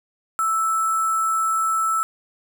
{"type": "tone with sample-and-hold", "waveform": "sine", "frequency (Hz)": 1318.5, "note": "E6", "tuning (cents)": 0, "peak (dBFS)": -18, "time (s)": [0.39, 2.03], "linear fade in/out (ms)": 0, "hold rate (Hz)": 8820, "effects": []}